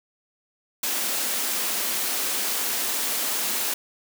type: high-pass noise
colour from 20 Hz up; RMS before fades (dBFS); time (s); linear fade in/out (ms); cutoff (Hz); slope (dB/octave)
white; -26; 0.83-3.74; 5; 190; 96
effects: none